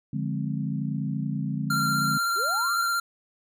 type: chord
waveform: sine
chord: D half-diminished seventh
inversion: none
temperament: equal with one note detuned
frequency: 146.83 / 175.93 / 207.7 / 261.6 Hz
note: D3 / F3 / Ab3 / C4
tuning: 0 / +13 / 0 / 0 cents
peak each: -29 / -34 / -31 / -34 dBFS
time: 0.13-2.18 s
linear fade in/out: 5 ms
type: tone with vibrato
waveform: square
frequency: 1381 Hz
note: F6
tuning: 20 cents flat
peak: -24 dBFS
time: 1.7-3 s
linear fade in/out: 5 ms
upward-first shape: triangle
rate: 16 Hz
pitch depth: 24 cents each way
type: linear sweep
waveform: sine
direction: up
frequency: 331 to 1568 Hz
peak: -32 dBFS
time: 2.35-2.88 s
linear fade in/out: 50 ms
effects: none